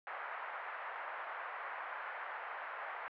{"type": "band-pass noise", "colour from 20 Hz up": "white", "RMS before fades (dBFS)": -44, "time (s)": [0.07, 3.08], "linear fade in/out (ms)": 0, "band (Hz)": [650, 1800], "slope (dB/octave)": 24, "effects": ["low-pass 3000 Hz 12 dB/octave"]}